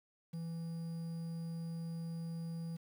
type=tone with quantisation; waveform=triangle; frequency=166 Hz; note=E3; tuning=12 cents sharp; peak=-37 dBFS; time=0.33-2.77 s; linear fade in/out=10 ms; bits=10; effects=none